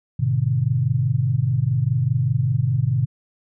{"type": "chord", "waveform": "sine", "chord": "G# diminished", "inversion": "none", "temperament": "just", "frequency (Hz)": [103.83, 124.59, 149.51], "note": ["G#2", "B2", "D3"], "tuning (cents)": [0, 16, 31], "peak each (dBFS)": [-24, -19, -23], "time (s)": [0.19, 3.06], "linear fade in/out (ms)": 10, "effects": []}